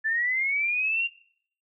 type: linear sweep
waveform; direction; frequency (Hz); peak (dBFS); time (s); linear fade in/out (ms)
sine; up; 1740 to 2794; -23; 0.04-1.08; 20
effects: noise-tail reverb RT60 0.6 s tail -20 dB re dry